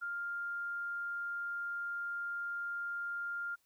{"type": "tone", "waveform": "sine", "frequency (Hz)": 1400, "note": "F6", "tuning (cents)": 4, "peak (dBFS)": -36, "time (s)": [0.01, 3.56], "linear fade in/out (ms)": 20, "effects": ["white hiss -75 dBFS RMS until 3.65 s"]}